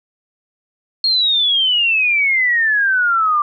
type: exponential sweep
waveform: sine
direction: down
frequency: 4306 to 1174.7 Hz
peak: -12 dBFS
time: 1.04-3.42 s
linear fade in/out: 2 ms
effects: none